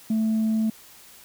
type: tone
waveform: sine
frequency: 220 Hz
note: A3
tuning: in tune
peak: -18 dBFS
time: 0.1-0.7 s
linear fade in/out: 5 ms
effects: tanh soft clip ceiling -18 dBFS + white hiss -49 dBFS RMS until 1.24 s